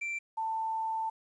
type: tone pair in turn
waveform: triangle / sine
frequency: 2349 / 889.6 Hz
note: D7 / A5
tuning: 0 / +19 cents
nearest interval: octave + perfect fourth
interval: 1681 cents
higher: first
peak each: -31 / -30 dBFS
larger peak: second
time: 0.01-0.19 / 0.37-1.1 s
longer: second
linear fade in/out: 10 ms
effects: resampled to 22050 Hz + 11-bit